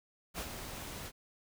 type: noise with ADSR envelope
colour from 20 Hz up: pink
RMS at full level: -38 dBFS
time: 0.34-1.12 s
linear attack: 45 ms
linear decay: 70 ms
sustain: -6 dB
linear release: 49 ms
effects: none